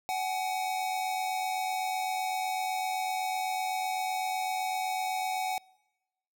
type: tone pair together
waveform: square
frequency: 751.1 / 839 Hz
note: F#5 / G#5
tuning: +26 / +17 cents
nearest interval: major second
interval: 191 cents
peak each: -31 / -37 dBFS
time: 0.09-5.58 s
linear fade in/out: 0 ms
effects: noise-tail reverb RT60 1.0 s tail -26 dB re dry